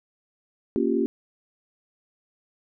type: chord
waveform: sine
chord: G half-diminished seventh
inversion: first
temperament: equal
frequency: 233.1 / 277.2 / 349.2 / 392 Hz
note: Bb3 / Db4 / F4 / G4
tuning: 0 / 0 / 0 / 0 cents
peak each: -26 dBFS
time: 0.76-1.06 s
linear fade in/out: 0 ms
effects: none